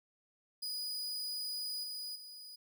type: tone with level steps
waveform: 40% pulse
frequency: 4938 Hz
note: D#8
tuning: 14 cents flat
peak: -36 / -39 / -47 dBFS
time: 0.62-2.56 s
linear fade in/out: 10 ms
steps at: 1.83 / 2.15 s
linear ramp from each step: 10 ms
effects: none